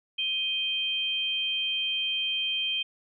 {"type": "tone pair together", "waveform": "sine", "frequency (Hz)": [2500, 3150], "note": ["D#7", "G7"], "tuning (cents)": [8, 8], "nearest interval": "major third", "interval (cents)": 400, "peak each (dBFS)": [-32, -27], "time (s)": [0.18, 2.83], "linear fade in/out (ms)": 10, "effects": []}